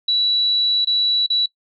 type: tone with dropouts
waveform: sine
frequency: 3932 Hz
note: B7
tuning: 8 cents flat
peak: -15 dBFS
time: 0.08-1.46 s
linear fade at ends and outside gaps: 5 ms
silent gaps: 0.848-0.871 / 1.264-1.301 s
effects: noise-tail reverb RT60 0.1 s tail -21 dB re dry